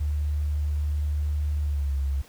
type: tone with pitch glide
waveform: sine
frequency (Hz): 74.1 to 68.74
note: D2 to C#2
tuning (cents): +16 to -14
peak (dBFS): -23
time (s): 0-2.22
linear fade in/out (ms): 10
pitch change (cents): -130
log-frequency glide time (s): 1.63-1.95
effects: pink hiss -52 dBFS RMS until 2.28 s